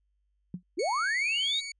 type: tone with exponential decay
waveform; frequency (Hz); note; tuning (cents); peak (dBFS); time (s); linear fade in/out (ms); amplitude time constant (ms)
sine; 180; F#3; -47; -29; 0.54-0.63; 2; 18
type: linear sweep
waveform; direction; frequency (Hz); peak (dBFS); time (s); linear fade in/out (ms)
sine; up; 280 to 3907; -26; 0.77-1.61; 20
type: tone with pitch glide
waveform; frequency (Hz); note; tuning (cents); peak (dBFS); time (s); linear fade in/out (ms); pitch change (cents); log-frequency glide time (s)
20% pulse; 2217 to 2243; C#7 to C#7; 0 to +20; -31; 0.79-1.72; 5; +20; 0.95-1.53
effects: added 50 Hz sine -70 dBFS peak until 1.79 s + resampled to 22050 Hz